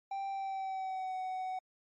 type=tone with pitch glide; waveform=triangle; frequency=784 to 747.7 Hz; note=G5 to F#5; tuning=0 to +18 cents; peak=-33 dBFS; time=0.11-1.59 s; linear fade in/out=5 ms; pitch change=-82 cents; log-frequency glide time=0.29-1.15 s; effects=MP3 32 kbps